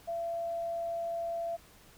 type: tone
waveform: sine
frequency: 675 Hz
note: E5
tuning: 41 cents sharp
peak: -32 dBFS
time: 0.07-1.57 s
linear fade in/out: 20 ms
effects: pink hiss -58 dBFS RMS until 1.97 s